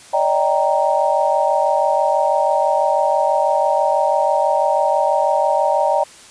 sine chord, Eb major seventh, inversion third, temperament equal with one note detuned, 576.2 / 622.3 / 784 / 932.3 Hz, D5 / Eb5 / G5 / Bb5, -33 / 0 / 0 / 0 cents, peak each -19 dBFS, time 0.13-6.04 s, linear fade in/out 10 ms, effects white hiss -42 dBFS RMS until 6.3 s + resampled to 22050 Hz

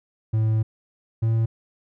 triangle tone pair in turn, 110 / 112.9 Hz, A2 / A2, 0 / +45 cents, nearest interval unison, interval 45 cents, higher second, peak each -16 dBFS, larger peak neither, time 0.33-0.63 / 1.22-1.46 s, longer first, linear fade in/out 10 ms, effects none

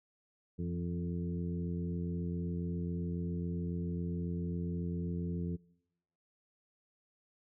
harmonic tone with a mistuned harmonic, 87.31 Hz, F2, in tune, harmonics 1 / 2 / 3 / 4 / 5, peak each -39 / -36 / -45 / -46 / -47 dBFS, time 0.58-5.57 s, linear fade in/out 20 ms, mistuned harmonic 2, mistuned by -35 cents, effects noise-tail reverb RT60 0.9 s tail -25 dB re dry

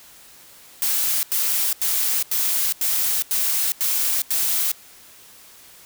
blue noise bursts, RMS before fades -21 dBFS, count 8, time 0.82-4.716 s, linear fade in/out 0 ms, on 410 ms, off 88 ms, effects white hiss -47 dBFS RMS until 5.85 s

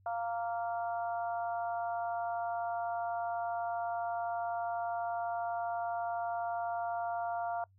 harmonic tone, 232.1 Hz, A#3, 7 cents flat, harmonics 3 / 4 / 5 / 6, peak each -34 / -41 / -47 / -45 dBFS, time 0.06-7.64 s, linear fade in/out 2 ms, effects noise-tail reverb RT60 0.1 s tail -24 dB re dry + added 96 Hz sine -62 dBFS peak until 7.78 s

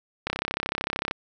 click train, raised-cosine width 0.3 ms, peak -10 dBFS, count 29, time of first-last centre 0.27-1.111 s, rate 33.3 Hz, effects none

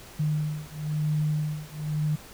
sine beating tone pair, 151.5 / 152.5 Hz, D#3 / D#3, -46 / -34 cents, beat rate 1 Hz, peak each -28 dBFS, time 0.19-2.16 s, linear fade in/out 10 ms, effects pink hiss -47 dBFS RMS until 2.33 s

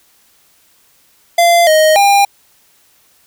square tone with pitch steps, 688 / 624 / 802 Hz, F5 / D#5 / G5, -26 / +5 / +39 cents, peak -7 dBFS, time 1.38-2.25 s, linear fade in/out 5 ms, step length 290 ms, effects white hiss -52 dBFS RMS until 3.26 s

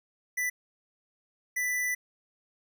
square tone bursts at uneven times, 1985 Hz, B6, 8 cents sharp, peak -28 dBFS, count 2, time 0.37-0.5 / 1.56-1.95 s, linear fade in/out 10 ms, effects none

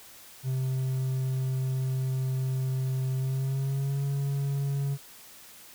triangle tone with pitch glide, 130.81 to 139.39 Hz, C3 to C#3, 0 to +10 cents, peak -24 dBFS, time 0.43-4.98 s, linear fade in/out 50 ms, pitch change +110 cents, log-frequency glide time 3.14-4.03 s, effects white hiss -50 dBFS RMS until 5.74 s

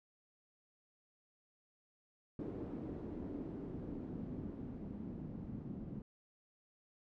white noise with low-pass filter sweep, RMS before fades -45 dBFS, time 2.39-6.02 s, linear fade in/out 2 ms, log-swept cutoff 330 to 210 Hz, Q 2.1, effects none

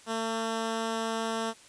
10% pulse tone, 225.2 Hz, A3, 40 cents sharp, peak -21 dBFS, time 0.06-1.54 s, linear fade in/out 50 ms, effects white hiss -54 dBFS RMS until 1.68 s + resampled to 22050 Hz

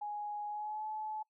sine tone with pitch glide, 832 to 861.3 Hz, G#5 to A5, +3 to -37 cents, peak -37 dBFS, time 0.01-1.23 s, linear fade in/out 10 ms, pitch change +60 cents, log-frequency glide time 0.48-0.85 s, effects noise-tail reverb RT60 0.1 s tail -24 dB re dry

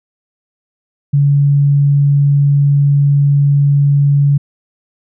sine tone, 142.2 Hz, C#3, 45 cents sharp, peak -7 dBFS, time 1.13-4.38 s, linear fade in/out 10 ms, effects none

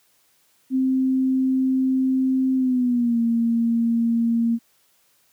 sine tone with pitch glide, 261.6 to 231.7 Hz, C4 to A#3, 0 to -10 cents, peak -17 dBFS, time 0.7-4.59 s, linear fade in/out 50 ms, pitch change -210 cents, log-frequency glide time 2.56-3.19 s, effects white hiss -62 dBFS RMS until 5.32 s + high-pass 80 Hz 12 dB/octave

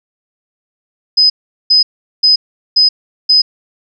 sine tone bursts, 5030 Hz, D#8, 18 cents sharp, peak -5 dBFS, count 5, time 1.17-3.42 s, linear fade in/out 10 ms, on 130 ms, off 400 ms, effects none

